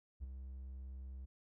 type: tone with ADSR envelope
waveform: triangle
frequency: 65.41 Hz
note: C2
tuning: in tune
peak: -36 dBFS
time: 0.2-1.26 s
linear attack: 34 ms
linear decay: 17 ms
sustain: -7 dB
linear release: 15 ms
effects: tanh soft clip ceiling -34 dBFS